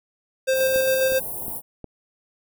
square tone with tremolo, 525 Hz, C5, 6 cents sharp, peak -18 dBFS, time 0.47-1.2 s, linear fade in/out 20 ms, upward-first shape square, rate 7.4 Hz, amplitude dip 25%
white band-stop noise, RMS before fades -31 dBFS, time 0.52-1.62 s, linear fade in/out 50 ms, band 920 to 9700 Hz, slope 48 dB/octave
click train, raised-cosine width 2 ms, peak -22 dBFS, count 4, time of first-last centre 0.76-1.843 s, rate 2.77 Hz
effects none

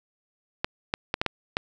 clicks, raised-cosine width 0.3 ms, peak -8 dBFS, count 6, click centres 0.645 / 0.939 / 1.141 / 1.215 / 1.263 / 1.569 s, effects none

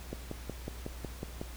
click train, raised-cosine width 2 ms, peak -23 dBFS, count 8, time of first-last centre 0.13-1.414 s, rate 5.45 Hz, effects added 60 Hz sine -43 dBFS peak until 1.56 s + pink hiss -50 dBFS RMS until 1.56 s

